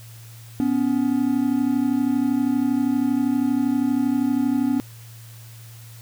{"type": "tone pair together", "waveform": "triangle", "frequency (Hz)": [249.1, 281.7], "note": ["B3", "C#4"], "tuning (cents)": [15, 28], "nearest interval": "major second", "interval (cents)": 213, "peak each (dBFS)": -19, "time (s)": [0.6, 4.8], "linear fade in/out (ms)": 0, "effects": ["added 114 Hz sine -40 dBFS peak until 6.01 s", "white hiss -48 dBFS RMS until 6.01 s"]}